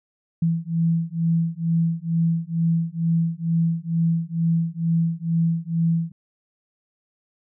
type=beating tone pair; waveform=sine; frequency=164.81 / 167.01 Hz; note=E3 / E3; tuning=0 / +23 cents; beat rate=2.2 Hz; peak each=-22 / -22 dBFS; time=0.42-6.12 s; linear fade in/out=5 ms; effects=none